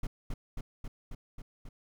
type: noise with echo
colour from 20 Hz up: brown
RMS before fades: -32 dBFS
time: 0.03-0.07 s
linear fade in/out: 5 ms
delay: 270 ms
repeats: 6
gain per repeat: -2 dB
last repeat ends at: 1.69 s
effects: none